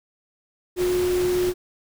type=tone in noise; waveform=sine; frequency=360.7 Hz; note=F#4; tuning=44 cents flat; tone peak=-19 dBFS; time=0.76-1.54 s; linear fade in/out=50 ms; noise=pink; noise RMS=-32 dBFS; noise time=0.76-1.54 s; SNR=+10 dB; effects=none